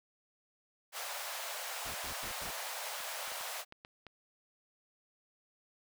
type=high-pass noise; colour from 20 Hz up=pink; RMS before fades=-41 dBFS; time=0.92-3.65 s; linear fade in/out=50 ms; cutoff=550 Hz; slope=48 dB/octave
type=noise bursts; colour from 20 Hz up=pink; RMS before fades=-47 dBFS; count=4; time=1.85-2.507 s; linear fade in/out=5 ms; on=96 ms; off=91 ms
type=clicks; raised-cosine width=0.3 ms; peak=-33 dBFS; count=7; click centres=3.004 / 3.278 / 3.32 / 3.41 / 3.724 / 3.849 / 4.067 s
effects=none